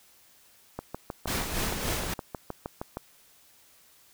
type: click train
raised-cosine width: 1 ms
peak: -19 dBFS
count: 15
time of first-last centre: 0.79-2.971 s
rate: 6.42 Hz
type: noise with tremolo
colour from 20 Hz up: pink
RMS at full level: -29 dBFS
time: 1.27-2.14 s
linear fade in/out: 5 ms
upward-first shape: sine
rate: 3.5 Hz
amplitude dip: 45%
effects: white hiss -59 dBFS RMS until 4.13 s